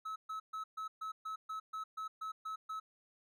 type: tone bursts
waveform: triangle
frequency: 1294 Hz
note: E6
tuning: 32 cents flat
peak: -37 dBFS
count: 12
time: 0.05-2.8 s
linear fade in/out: 10 ms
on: 110 ms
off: 130 ms
effects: none